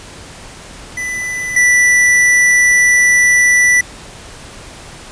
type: tone pair in turn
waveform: square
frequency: 1994 / 1971.1 Hz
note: B6 / B6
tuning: +16 / -4 cents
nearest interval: unison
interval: 20 cents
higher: first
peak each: -19 / -8 dBFS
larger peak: second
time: 0.97-1.56 / 1.56-3.81 s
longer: second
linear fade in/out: 5 ms
effects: pink hiss -34 dBFS RMS until 5.11 s + resampled to 22050 Hz